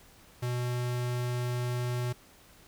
square tone, 122.9 Hz, B2, 8 cents flat, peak -30 dBFS, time 0.42-2.13 s, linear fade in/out 10 ms, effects pink hiss -57 dBFS RMS until 2.67 s

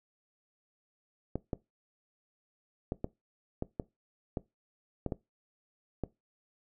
clicks, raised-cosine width 2 ms, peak -19 dBFS, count 10, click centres 1.356 / 1.532 / 2.921 / 3.044 / 3.624 / 3.798 / 4.372 / 5.063 / 5.122 / 6.037 s, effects noise-tail reverb RT60 0.2 s tail -20 dB re dry

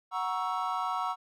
triangle chord, F# dominant seventh, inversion none, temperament equal with one note detuned, 740 / 945.3 / 1108.7 / 1318.5 Hz, F#5 / A#5 / C#6 / E6, 0 / +24 / 0 / 0 cents, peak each -33 dBFS, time 0.11-1.16 s, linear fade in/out 50 ms, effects none

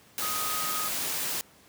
sine tone in noise, 1252 Hz, D#6, 10 cents sharp, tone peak -33 dBFS, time 0.22-0.88 s, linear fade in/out 0 ms, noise white, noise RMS -31 dBFS, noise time 0.18-1.41 s, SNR -5 dB, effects pink hiss -57 dBFS RMS until 1.68 s + high-pass 100 Hz 12 dB/octave

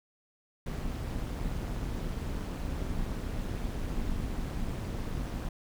brown noise with amplitude modulation, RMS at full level -31 dBFS, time 0.66-5.49 s, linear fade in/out 5 ms, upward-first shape sine, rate 206 Hz, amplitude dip 65%, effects none

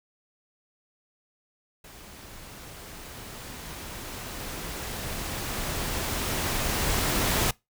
pink noise with level ramp, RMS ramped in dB -47 to -24 dBFS, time 1.84-7.51 s, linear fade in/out 5 ms, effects noise-tail reverb RT60 0.2 s tail -23 dB re dry

